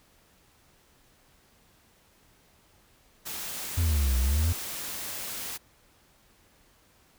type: noise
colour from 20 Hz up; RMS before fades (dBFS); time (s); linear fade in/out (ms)
white; -36; 3.25-5.58; 20
type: exponential two-way sweep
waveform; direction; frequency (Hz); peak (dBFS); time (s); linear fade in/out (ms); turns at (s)
triangle; down then up; 88.3 to 61.2 to 88.3; -20; 3.77-4.53; 10; 4.18
effects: pink hiss -62 dBFS RMS until 7.18 s